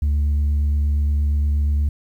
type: tone with vibrato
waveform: sine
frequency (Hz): 73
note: D2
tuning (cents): -10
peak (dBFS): -13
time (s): 0.02-1.89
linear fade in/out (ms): 5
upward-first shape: sine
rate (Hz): 8.5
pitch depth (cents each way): 13
effects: tanh soft clip ceiling -15 dBFS + 9-bit